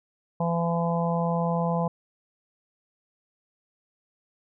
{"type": "harmonic tone", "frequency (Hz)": 169.2, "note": "E3", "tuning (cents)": 45, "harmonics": [1, 3, 4, 5, 6], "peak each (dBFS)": [-25, -30, -31, -32, -33], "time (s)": [0.4, 1.88], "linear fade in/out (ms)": 5, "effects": []}